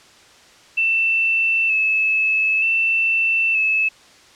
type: tone with vibrato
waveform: sine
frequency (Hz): 2637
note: E7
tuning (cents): 0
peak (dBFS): -15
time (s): 0.77-3.89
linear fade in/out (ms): 10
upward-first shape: square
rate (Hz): 0.54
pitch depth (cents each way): 24
effects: white hiss -48 dBFS RMS until 4.35 s + low-pass 6000 Hz 12 dB/octave